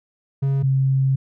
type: tone pair in turn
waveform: triangle / sine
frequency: 137 / 134.03 Hz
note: C#3 / C3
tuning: -20 / +42 cents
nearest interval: unison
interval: 38 cents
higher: first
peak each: -15 dBFS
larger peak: neither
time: 0.42-0.63 / 0.63-1.16 s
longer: second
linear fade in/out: 10 ms
effects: none